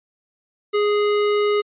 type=tone; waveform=square; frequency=415.3 Hz; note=G#4; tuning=in tune; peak=-17 dBFS; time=0.73-1.62 s; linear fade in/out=20 ms; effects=resampled to 8000 Hz